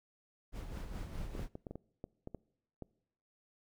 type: noise with tremolo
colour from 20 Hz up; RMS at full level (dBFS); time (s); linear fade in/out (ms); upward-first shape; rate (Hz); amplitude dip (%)
brown; -40; 0.52-1.49; 50; sine; 4.8; 50
type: clicks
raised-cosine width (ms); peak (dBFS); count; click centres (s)
2; -30; 10; 1.352 / 1.394 / 1.554 / 1.668 / 1.71 / 1.756 / 2.041 / 2.274 / 2.347 / 2.823
effects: noise-tail reverb RT60 0.8 s tail -24 dB re dry